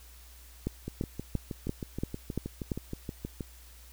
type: two click trains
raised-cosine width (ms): 3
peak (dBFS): -22 / -17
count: 17 / 7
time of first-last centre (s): 0.88-3.408 / 0.67-2.718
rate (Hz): 6.33 / 2.93
effects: added 60 Hz sine -51 dBFS peak until 3.92 s + white hiss -56 dBFS RMS until 3.92 s